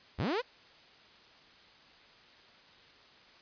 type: linear sweep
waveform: sawtooth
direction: up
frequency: 50.1 to 532 Hz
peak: -26 dBFS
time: 0.18-0.42 s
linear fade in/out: 20 ms
effects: white hiss -58 dBFS RMS until 3.41 s + resampled to 11025 Hz